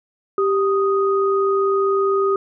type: tone pair together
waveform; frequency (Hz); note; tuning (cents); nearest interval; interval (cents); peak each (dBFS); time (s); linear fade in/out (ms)
sine; 392.3 / 1244.5; G4 / D#6; +1 / 0; octave + minor sixth; 1999; -16 / -21; 0.38-2.36; 2
effects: none